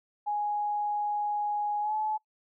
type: tone with pitch glide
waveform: sine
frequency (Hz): 831 to 859.8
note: G#5 to A5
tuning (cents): +1 to -40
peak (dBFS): -27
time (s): 0.26-2.18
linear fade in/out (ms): 20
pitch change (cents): +59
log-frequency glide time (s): 1.81-1.94
effects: noise-tail reverb RT60 0.1 s tail -22 dB re dry